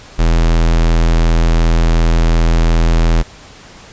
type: tone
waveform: square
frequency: 41.38 Hz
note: E1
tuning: 7 cents sharp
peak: -9 dBFS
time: 0.18-3.23 s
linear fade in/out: 20 ms
effects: pink hiss -38 dBFS RMS until 3.92 s + resampled to 16000 Hz